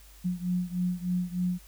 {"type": "beating tone pair", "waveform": "sine", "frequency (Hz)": [178.4, 181.7], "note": ["F3", "F#3"], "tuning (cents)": [37, -31], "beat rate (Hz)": 3.3, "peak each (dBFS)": [-29, -31], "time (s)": [0.24, 1.59], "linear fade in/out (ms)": 20, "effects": ["added 50 Hz sine -51 dBFS peak until 1.67 s", "white hiss -56 dBFS RMS until 1.67 s"]}